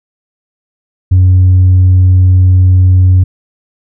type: tone with tanh clipping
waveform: triangle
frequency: 92 Hz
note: F#2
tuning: 9 cents flat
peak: -3 dBFS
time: 1.11-3.24 s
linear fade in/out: 10 ms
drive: 6 dB
effects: none

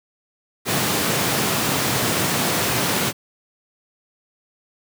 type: high-pass noise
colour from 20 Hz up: pink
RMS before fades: -21 dBFS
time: 0.65-3.13 s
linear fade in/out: 50 ms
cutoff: 110 Hz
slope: 24 dB/octave
effects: none

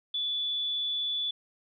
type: tone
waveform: sine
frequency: 3456 Hz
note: A7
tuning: 32 cents flat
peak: -28 dBFS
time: 0.14-1.31 s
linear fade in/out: 5 ms
effects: none

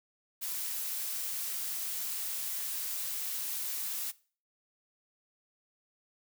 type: noise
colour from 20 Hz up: blue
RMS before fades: -36 dBFS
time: 0.41-4.12 s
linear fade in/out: 20 ms
effects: noise-tail reverb RT60 0.4 s tail -20 dB re dry

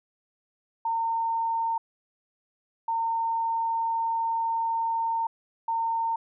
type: tone bursts at uneven times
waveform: sine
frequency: 912 Hz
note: A#5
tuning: 38 cents flat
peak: -24 dBFS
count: 3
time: 0.85-1.78 / 2.88-5.27 / 5.68-6.16 s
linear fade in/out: 5 ms
effects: none

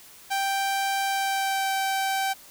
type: tone with pitch glide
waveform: sawtooth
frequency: 784 to 775.4 Hz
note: G5 to G5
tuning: 0 to -19 cents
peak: -20 dBFS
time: 0.3-2.34 s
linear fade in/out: 20 ms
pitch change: -19 cents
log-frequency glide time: 1.05-1.75 s
effects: white hiss -49 dBFS RMS until 2.5 s

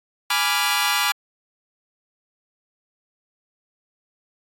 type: chord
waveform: 15% pulse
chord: G# diminished seventh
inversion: none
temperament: equal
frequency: 830.6 / 987.8 / 1174.7 / 1396.9 Hz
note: G#5 / B5 / D6 / F6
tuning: 0 / 0 / 0 / 0 cents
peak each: -18 dBFS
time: 0.3-1.12 s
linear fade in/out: 5 ms
effects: AAC 48 kbps

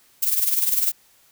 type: noise with tremolo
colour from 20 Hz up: violet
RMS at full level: -18 dBFS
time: 0.22-0.92 s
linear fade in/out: 10 ms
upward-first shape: sine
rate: 20 Hz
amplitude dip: 65%
effects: white hiss -57 dBFS RMS until 1.31 s

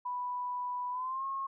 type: tone with pitch glide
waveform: sine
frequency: 987.8 to 1083.4 Hz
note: B5 to C#6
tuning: 0 to -40 cents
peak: -33 dBFS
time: 0.05-1.47 s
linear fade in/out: 10 ms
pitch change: +160 cents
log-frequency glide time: 0.91-1.25 s
effects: none

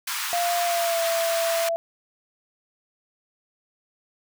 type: high-pass noise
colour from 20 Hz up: pink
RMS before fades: -29 dBFS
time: 0.07-1.69 s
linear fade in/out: 5 ms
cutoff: 960 Hz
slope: 48 dB/octave
type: tone with pitch glide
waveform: sine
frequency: 696 to 668.4 Hz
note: F5 to E5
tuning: -6 to +24 cents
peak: -22 dBFS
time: 0.33-1.76 s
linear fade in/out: 0 ms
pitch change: -70 cents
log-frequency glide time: 0.62-1.01 s
effects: none

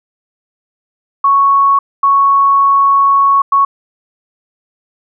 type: tone bursts at uneven times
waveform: sine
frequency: 1108.7 Hz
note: C#6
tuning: in tune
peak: -6 dBFS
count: 3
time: 1.24-1.79 / 2.03-3.42 / 3.52-3.65 s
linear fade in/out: 5 ms
effects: none

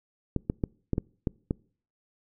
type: clicks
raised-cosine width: 3 ms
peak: -13 dBFS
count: 7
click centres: 0.363 / 0.499 / 0.638 / 0.933 / 0.981 / 1.272 / 1.509 s
effects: noise-tail reverb RT60 0.5 s tail -26 dB re dry

